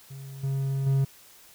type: tone with level steps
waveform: triangle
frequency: 136 Hz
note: C#3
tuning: 33 cents flat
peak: -36 / -23 / -18 dBFS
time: 0.1-1.05 s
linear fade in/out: 10 ms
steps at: 0.43 / 0.86 s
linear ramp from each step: 10 ms
effects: white hiss -53 dBFS RMS until 1.54 s